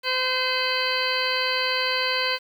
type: harmonic tone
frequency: 513 Hz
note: C5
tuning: 34 cents flat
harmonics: 1 / 2 / 3 / 4 / 5 / 6 / 8 / 9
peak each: -30 / -30 / -30 / -30 / -30 / -30 / -30 / -30 dBFS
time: 0.03-2.39 s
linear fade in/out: 50 ms
effects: 8-bit